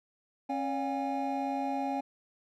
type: tone cluster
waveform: triangle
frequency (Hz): 272 / 572 / 718 / 816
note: C#4 / D5 / F5 / G#5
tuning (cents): -33 / -46 / +48 / -31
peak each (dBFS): -32 / -38 / -36 / -31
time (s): 0.49-2.01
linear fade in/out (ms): 10
effects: none